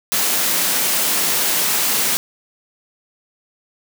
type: high-pass noise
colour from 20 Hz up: white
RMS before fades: -18 dBFS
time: 0.12-2.17 s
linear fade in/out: 0 ms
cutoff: 140 Hz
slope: 48 dB/octave
effects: none